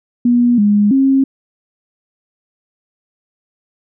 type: tone with pitch steps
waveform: sine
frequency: 241.5 / 206.2 / 269.4 Hz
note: B3 / G#3 / C#4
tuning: -39 / -12 / -49 cents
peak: -8 dBFS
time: 0.25-1.24 s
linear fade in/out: 5 ms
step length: 330 ms
effects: none